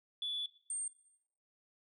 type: tone pair in turn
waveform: sine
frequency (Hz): 3446 / 8683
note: A7 / C#9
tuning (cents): -37 / -37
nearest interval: octave + major third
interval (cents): 1600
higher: second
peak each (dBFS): -34 / -35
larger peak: first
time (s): 0.22-0.46 / 0.7-0.88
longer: first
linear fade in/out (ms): 2
effects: noise-tail reverb RT60 0.8 s tail -17 dB re dry + tanh soft clip ceiling -31 dBFS